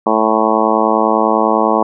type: harmonic tone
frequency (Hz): 110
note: A2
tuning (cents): 0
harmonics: 2 / 3 / 4 / 5 / 6 / 7 / 8 / 9 / 10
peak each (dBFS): -19 / -19 / -19 / -19 / -19 / -19 / -19 / -19 / -19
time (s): 0.06-1.83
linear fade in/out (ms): 5
effects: none